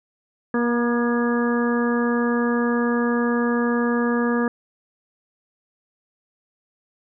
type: harmonic tone with a mistuned harmonic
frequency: 238.2 Hz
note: A#3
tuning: 38 cents sharp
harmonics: 1 / 2 / 3 / 4 / 5 / 6 / 7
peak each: -20 / -24 / -35 / -32 / -30 / -39 / -29 dBFS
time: 0.54-4.48 s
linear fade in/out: 2 ms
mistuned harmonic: 5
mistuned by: +23 cents
effects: none